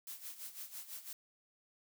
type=noise with tremolo; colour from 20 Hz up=blue; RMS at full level=-45 dBFS; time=0.07-1.13 s; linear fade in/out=2 ms; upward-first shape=sine; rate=6 Hz; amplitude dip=75%; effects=none